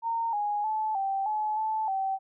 sine tone with pitch steps, 918 / 828 / 867 / 780 / 855 / 873 / 772 Hz, A#5 / G#5 / A5 / G5 / A5 / A5 / G5, -27 / -5 / -26 / -9 / -50 / -14 / -27 cents, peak -26 dBFS, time 0.02-2.19 s, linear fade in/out 50 ms, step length 310 ms, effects none

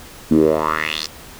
10% pulse tone with band-pass filter sweep, 77.78 Hz, D#2, in tune, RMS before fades -17 dBFS, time 0.31-1.07 s, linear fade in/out 5 ms, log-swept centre 240 to 5400 Hz, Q 3.9, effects pink hiss -39 dBFS RMS until 1.39 s

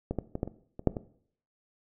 clicks, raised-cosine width 2 ms, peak -17 / -16 / -19 / -15 / -25 / -26 / -8 / -20 dBFS, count 8, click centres 0.11 / 0.187 / 0.354 / 0.431 / 0.476 / 0.794 / 0.873 / 0.968 s, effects noise-tail reverb RT60 0.6 s tail -17 dB re dry

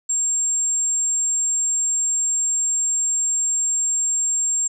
sine tone, 7450 Hz, A#8, 2 cents flat, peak -18 dBFS, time 0.09-4.68 s, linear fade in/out 10 ms, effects none

